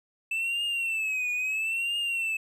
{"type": "tone with vibrato", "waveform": "triangle", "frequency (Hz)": 2637, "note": "E7", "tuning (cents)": 0, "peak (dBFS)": -25, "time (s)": [0.31, 2.37], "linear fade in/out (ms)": 5, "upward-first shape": "triangle", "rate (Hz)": 0.75, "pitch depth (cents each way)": 130, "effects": []}